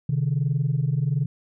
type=tone pair together; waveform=sine; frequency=130.81 / 152.05 Hz; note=C3 / D#3; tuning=0 / -40 cents; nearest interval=minor third; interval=260 cents; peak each=-22 / -22 dBFS; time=0.09-1.26 s; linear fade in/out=5 ms; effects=tanh soft clip ceiling -15 dBFS